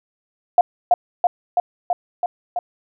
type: tone with echo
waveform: sine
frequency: 710 Hz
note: F5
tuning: 28 cents sharp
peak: -7 dBFS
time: 0.58-0.61 s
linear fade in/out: 2 ms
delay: 330 ms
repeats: 6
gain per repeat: -2 dB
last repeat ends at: 2.59 s
effects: none